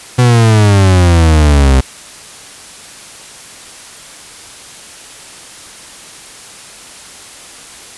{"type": "exponential sweep", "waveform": "40% pulse", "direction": "down", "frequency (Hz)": [126, 64.6], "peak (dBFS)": -4, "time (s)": [0.18, 1.81], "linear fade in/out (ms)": 10, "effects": ["white hiss -33 dBFS RMS until 7.97 s", "resampled to 24000 Hz"]}